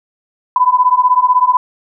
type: beating tone pair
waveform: sine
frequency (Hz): 993 / 1009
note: B5 / B5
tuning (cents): +9 / +37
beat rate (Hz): 16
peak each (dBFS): -11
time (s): 0.56-1.57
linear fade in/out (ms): 2
effects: none